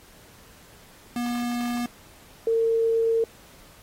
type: tone pair in turn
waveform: square / sine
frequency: 240.8 / 454.6 Hz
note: B3 / A#4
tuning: -44 / -43 cents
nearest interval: major seventh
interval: 1101 cents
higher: second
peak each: -26 / -19 dBFS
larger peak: second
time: 1.16-1.86 / 2.47-3.24 s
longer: second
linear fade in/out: 2 ms
effects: pink hiss -52 dBFS RMS until 3.82 s + AAC 48 kbps